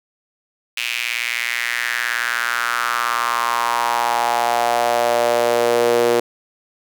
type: tone with high-pass filter sweep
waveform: sawtooth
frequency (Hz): 119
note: A#2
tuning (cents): +36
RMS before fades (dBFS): -19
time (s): 0.77-6.2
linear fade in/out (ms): 5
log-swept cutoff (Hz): 2600 to 430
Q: 4.1
effects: none